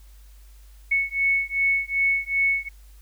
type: beating tone pair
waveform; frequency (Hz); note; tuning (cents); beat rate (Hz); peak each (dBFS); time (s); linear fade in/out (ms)
sine; 2208 / 2210.6; C#7 / C#7; -7 / -5; 2.6; -23; 0.91-2.69; 10
effects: added 50 Hz sine -45 dBFS peak until 3.01 s + white hiss -59 dBFS RMS until 3.01 s